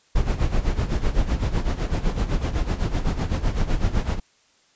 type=noise with tremolo; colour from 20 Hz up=brown; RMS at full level=-19 dBFS; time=0.15-4.2 s; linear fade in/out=10 ms; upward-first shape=sine; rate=7.9 Hz; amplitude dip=75%; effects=white hiss -60 dBFS RMS until 4.75 s + resampled to 16000 Hz